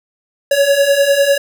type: beating tone pair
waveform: square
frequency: 554.4 / 564.4 Hz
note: C#5 / C#5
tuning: 0 / +31 cents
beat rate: 10 Hz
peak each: -16 / -12 dBFS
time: 0.51-1.38 s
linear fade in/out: 5 ms
effects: none